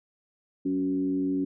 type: tone with frequency modulation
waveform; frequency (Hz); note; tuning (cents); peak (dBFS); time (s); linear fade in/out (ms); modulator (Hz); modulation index
sine; 280; C#4; +18; -24; 0.65-1.45; 10; 92.9; 0.62
effects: none